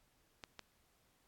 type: clicks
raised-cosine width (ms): 0.2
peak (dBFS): -29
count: 2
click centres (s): 0.438 / 0.593
effects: pink hiss -74 dBFS RMS until 1.27 s + AAC 64 kbps